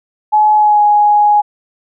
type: tone with pitch glide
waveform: sine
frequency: 850 to 832.5 Hz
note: G#5 to G#5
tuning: +40 to +4 cents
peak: -6 dBFS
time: 0.32-1.42 s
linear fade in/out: 20 ms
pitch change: -36 cents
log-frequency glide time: 0.55-0.82 s
effects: none